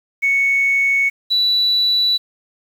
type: tone pair in turn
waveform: sine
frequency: 2217 / 3950 Hz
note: C#7 / B7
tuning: 0 / 0 cents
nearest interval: minor seventh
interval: 1000 cents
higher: second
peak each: -12 dBFS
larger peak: neither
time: 0.22-1.1 / 1.3-2.18 s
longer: neither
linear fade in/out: 20 ms
effects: tanh soft clip ceiling -8 dBFS + 7-bit